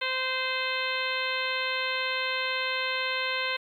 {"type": "harmonic tone", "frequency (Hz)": 518, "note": "C5", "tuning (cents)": -17, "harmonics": [1, 2, 3, 4, 5, 6, 7, 8], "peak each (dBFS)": [-36, -35, -34, -33, -34, -36, -38, -38], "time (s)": [0.01, 3.57], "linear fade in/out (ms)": 10, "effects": ["10-bit"]}